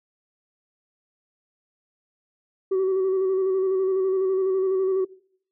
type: tone with vibrato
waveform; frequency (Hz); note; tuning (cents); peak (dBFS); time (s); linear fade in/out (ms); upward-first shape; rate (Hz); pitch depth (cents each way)
sine; 379.6; F#4; +44; -17; 2.71-5.05; 10; square; 12; 24
effects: noise-tail reverb RT60 0.6 s tail -22 dB re dry + tanh soft clip ceiling -18 dBFS